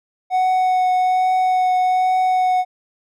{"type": "tone with vibrato", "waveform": "triangle", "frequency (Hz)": 740, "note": "F#5", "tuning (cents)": 0, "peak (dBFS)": -12, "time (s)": [0.3, 2.65], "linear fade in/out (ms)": 50, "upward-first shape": "triangle", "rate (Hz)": 1.2, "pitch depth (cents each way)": 11, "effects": []}